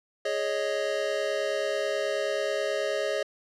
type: chord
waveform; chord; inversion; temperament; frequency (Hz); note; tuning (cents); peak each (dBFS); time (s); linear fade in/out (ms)
square; Ab suspended fourth; none; just; 415.3 / 553.7 / 623; Ab4 / Db5 / Eb5; 0 / -2 / +2; -33 / -31 / -31; 0.25-3.23; 5
effects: low-pass 6000 Hz 12 dB/octave